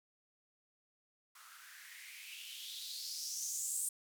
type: noise with band-pass filter sweep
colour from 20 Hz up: violet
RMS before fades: -44 dBFS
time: 1.35-3.89 s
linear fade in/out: 5 ms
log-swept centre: 1200 to 8800 Hz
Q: 4.9
effects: none